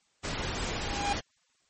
pink noise, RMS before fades -33 dBFS, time 0.23-1.21 s, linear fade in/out 20 ms
45% pulse tone with exponential growth, 810 Hz, G#5, 43 cents flat, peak -25 dBFS, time 0.57-1.13 s, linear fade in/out 5 ms, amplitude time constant 120 ms
effects white hiss -70 dBFS RMS until 1.69 s + MP3 32 kbps

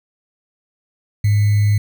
sine tone with sample-and-hold, 103.83 Hz, G#2, in tune, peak -11 dBFS, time 1.24-1.78 s, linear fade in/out 5 ms, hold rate 2100 Hz, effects none

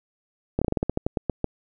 slowing click train, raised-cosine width 2 ms, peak -9 dBFS, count 13, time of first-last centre 0.59-1.443 s, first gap 26 ms, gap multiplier 1.17, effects none

